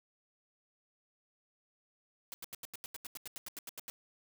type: noise bursts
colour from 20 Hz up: white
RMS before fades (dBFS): -44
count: 16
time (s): 2.32-3.9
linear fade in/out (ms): 0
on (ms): 20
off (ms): 84
effects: none